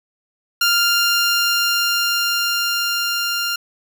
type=tone with level ramp; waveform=15% pulse; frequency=1396.9 Hz; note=F6; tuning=in tune; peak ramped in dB=-7 to -13 dBFS; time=0.61-3.56 s; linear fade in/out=5 ms; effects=none